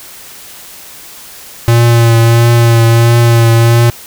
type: tone with vibrato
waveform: square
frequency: 116.54 Hz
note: A#2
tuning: in tune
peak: -5 dBFS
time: 1.68-3.9 s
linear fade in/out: 0 ms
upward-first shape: triangle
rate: 1.5 Hz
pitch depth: 27 cents each way
effects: white hiss -32 dBFS RMS until 4.06 s